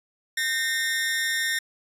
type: tone with amplitude modulation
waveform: sawtooth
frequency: 1832 Hz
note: A#6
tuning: 31 cents flat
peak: -17 dBFS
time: 0.37-1.59 s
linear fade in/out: 5 ms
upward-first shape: sine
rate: 274 Hz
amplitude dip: 65%
effects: resampled to 32000 Hz